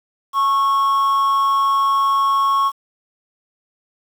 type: tone with amplitude modulation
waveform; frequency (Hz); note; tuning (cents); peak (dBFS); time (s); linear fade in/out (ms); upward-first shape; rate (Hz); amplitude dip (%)
triangle; 1100; C#6; -14; -10; 0.33-2.72; 50; sine; 233; 40
effects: 7-bit